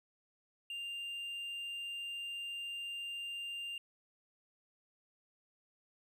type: tone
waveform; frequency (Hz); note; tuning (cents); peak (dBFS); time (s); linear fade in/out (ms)
triangle; 2794; F7; 0; -38; 0.7-3.78; 2
effects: none